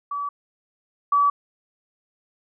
sine tone pair in turn, 1146 / 1146 Hz, D6 / D6, -43 / -43 cents, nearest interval unison, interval 0 cents, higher neither, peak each -25 / -15 dBFS, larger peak second, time 0.11-0.29 / 1.12-1.3 s, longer neither, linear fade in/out 5 ms, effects none

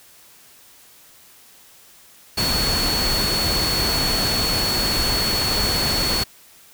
sine tone in noise, 4400 Hz, C#8, 14 cents flat, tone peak -21 dBFS, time 2.37-6.24 s, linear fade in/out 10 ms, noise pink, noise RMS -23 dBFS, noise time 2.37-6.24 s, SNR -1 dB, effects white hiss -49 dBFS RMS until 6.73 s

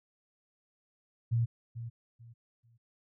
sine tone with echo, 116.54 Hz, A#2, in tune, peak -25 dBFS, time 1.31-1.46 s, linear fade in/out 20 ms, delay 440 ms, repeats 3, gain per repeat -12 dB, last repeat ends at 2.78 s, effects none

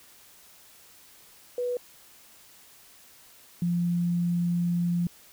sine tone pair in turn, 491.1 / 173.63 Hz, B4 / F3, -10 / -10 cents, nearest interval octave + tritone, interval 1800 cents, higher first, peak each -26 / -23 dBFS, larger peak second, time 1.58-1.77 / 3.62-5.07 s, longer second, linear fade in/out 2 ms, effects white hiss -54 dBFS RMS until 5.32 s

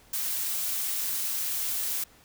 blue noise, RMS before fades -30 dBFS, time 0.13-2.04 s, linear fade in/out 5 ms, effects pink hiss -57 dBFS RMS until 2.24 s

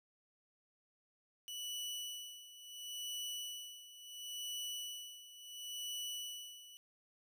sawtooth tone with tremolo, 2958 Hz, F#7, 1 cent flat, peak -37 dBFS, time 1.48-6.77 s, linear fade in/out 0 ms, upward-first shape sine, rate 0.72 Hz, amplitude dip 80%, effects none

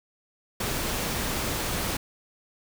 pink noise, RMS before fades -29 dBFS, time 0.6-1.97 s, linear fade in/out 5 ms, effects none

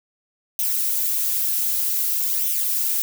violet noise with flanger, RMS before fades -22 dBFS, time 0.59-3.02 s, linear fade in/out 0 ms, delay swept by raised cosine 0.32 to 6.32 ms, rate 0.53 Hz, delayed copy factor +0.55, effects none

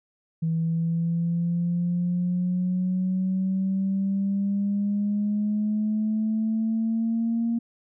sine exponential sweep, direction up, 162.4 to 233.1 Hz, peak -21 dBFS, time 0.42-7.59 s, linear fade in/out 10 ms, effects tanh soft clip ceiling -17 dBFS

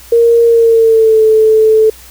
sine tone with pitch glide, 466.2 to 437.5 Hz, A#4 to A4, 0 to -10 cents, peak -4 dBFS, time 0.12-1.9 s, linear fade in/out 5 ms, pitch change -110 cents, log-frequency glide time 0.45-1.22 s, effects added 60 Hz sine -39 dBFS peak until 2.1 s + white hiss -37 dBFS RMS until 2.1 s

